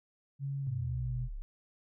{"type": "tone with pitch glide", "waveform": "sine", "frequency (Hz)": [138.6, 124.91], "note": ["C#3", "B2"], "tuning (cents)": [0, 20], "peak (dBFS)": -33, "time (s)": [0.39, 1.29], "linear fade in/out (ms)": 50, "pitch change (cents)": -180, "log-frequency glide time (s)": [0.61, 0.81]}
{"type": "exponential sweep", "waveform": "sine", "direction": "down", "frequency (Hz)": [116.54, 30.87], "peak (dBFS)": -37, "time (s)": [0.67, 1.42], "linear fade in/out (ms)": 0}
{"effects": []}